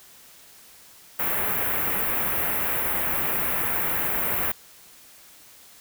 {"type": "band-stop noise", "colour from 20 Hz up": "white", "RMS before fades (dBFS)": -25, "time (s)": [1.19, 4.52], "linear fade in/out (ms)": 5, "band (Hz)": [2300, 13000], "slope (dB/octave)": 24, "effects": ["white hiss -50 dBFS RMS until 5.8 s"]}